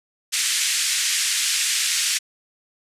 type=band-pass noise; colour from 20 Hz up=white; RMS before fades=-22 dBFS; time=0.32-2.19 s; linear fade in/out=20 ms; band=1800 to 8900 Hz; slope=24 dB/octave; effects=resampled to 32000 Hz